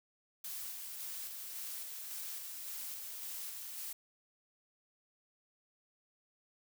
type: noise with tremolo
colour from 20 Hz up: blue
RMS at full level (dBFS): -43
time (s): 0.44-3.93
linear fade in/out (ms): 5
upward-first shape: square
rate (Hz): 1.8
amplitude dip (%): 25
effects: none